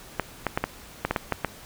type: clicks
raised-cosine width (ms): 0.5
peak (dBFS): -8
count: 9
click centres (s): 0.197 / 0.467 / 0.575 / 0.64 / 1.05 / 1.11 / 1.162 / 1.323 / 1.447
effects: pink hiss -46 dBFS RMS until 1.65 s